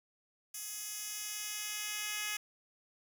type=tone with high-pass filter sweep; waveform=10% pulse; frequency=420.7 Hz; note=G#4; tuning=22 cents sharp; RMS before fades=-40 dBFS; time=0.54-2.37 s; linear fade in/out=5 ms; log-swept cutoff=7100 to 2500 Hz; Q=0.85; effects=none